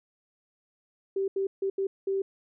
sine tone bursts at uneven times, 389 Hz, G4, 13 cents flat, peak -25 dBFS, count 5, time 1.16-1.28 / 1.36-1.47 / 1.62-1.7 / 1.78-1.87 / 2.07-2.22 s, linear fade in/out 5 ms, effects none

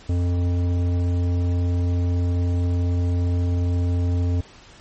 triangle tone with tanh clipping, 88 Hz, F2, 14 cents sharp, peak -20 dBFS, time 0.09-4.41 s, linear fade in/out 5 ms, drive 17 dB, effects pink hiss -47 dBFS RMS until 4.8 s + MP3 32 kbps

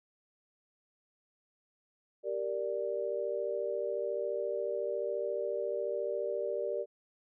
sine chord, G minor, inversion none, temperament equal, 392 / 466.2 / 587.3 Hz, G4 / Bb4 / D5, 0 / 0 / 0 cents, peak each -37 / -36 / -35 dBFS, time 2.23-6.86 s, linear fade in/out 50 ms, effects none

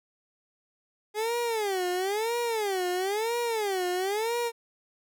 30% pulse tone with vibrato, 413.4 Hz, G#4, 8 cents flat, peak -24 dBFS, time 1.14-4.52 s, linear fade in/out 50 ms, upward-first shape sine, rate 1 Hz, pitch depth 250 cents each way, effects none

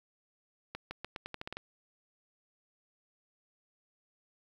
accelerating click train, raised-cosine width 0.3 ms, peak -23 dBFS, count 10, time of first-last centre 0.75-1.57 s, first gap 160 ms, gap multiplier 0.85, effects 9-bit

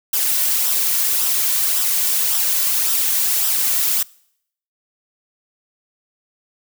blue noise with flanger, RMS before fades -18 dBFS, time 0.13-4.03 s, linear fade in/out 5 ms, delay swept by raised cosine 0.44 to 2.44 ms, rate 1.8 Hz, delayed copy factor -0.5, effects noise-tail reverb RT60 0.7 s tail -24 dB re dry

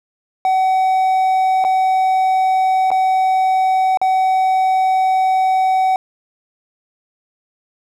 triangle tone with dropouts, 755 Hz, F#5, 35 cents sharp, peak -10 dBFS, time 0.45-5.96 s, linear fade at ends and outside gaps 1 ms, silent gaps 1.641-1.648 / 2.905-2.915 / 3.973-4.015 s, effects none

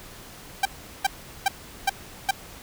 sawtooth tone bursts, 784 Hz, G5, in tune, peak -14 dBFS, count 5, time 0.63-2.31 s, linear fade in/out 5 ms, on 24 ms, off 390 ms, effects pink hiss -44 dBFS RMS until 2.62 s

